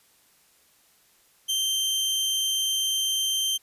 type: tone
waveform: sawtooth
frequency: 3136 Hz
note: G7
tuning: in tune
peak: -20 dBFS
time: 1.48-3.58 s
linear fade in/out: 20 ms
effects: white hiss -61 dBFS RMS until 3.62 s + resampled to 32000 Hz